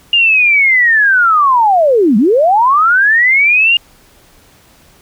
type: linear two-way sweep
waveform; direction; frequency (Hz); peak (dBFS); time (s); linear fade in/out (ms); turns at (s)
sine; down then up; 2844 to 191.6 to 2844; -6; 0.13-3.77; 2; 2.17
effects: pink hiss -46 dBFS RMS until 5.01 s